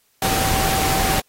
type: tone in noise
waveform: sine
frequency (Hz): 770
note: G5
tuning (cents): -31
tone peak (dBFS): -23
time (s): 0.22-1.2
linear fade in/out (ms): 2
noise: pink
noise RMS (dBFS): -21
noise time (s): 0.22-1.2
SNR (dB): -5
effects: white hiss -62 dBFS RMS until 1.28 s + AAC 48 kbps